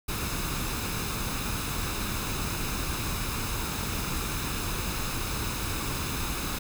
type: noise with comb filter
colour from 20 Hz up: pink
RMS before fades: -31 dBFS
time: 0.08-6.59 s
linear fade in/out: 10 ms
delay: 0.78 ms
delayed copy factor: +0.5
effects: none